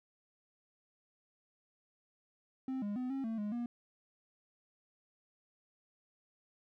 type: tone with pitch steps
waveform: triangle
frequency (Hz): 262.3 / 204.9 / 252.5 / 269.9 / 224.7 / 208 / 238.9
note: C4 / G#3 / B3 / C#4 / A3 / G#3 / A#3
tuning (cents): +4 / -23 / +39 / -46 / +37 / +3 / +43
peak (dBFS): -33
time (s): 2.68-3.66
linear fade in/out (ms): 2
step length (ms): 140
effects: none